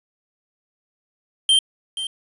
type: tone with echo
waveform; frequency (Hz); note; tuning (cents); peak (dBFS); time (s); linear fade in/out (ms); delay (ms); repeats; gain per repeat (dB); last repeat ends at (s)
square; 3143; G7; +4; -13; 1.49-1.59; 2; 480; 1; -12; 2.07
effects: resampled to 24000 Hz + 8-bit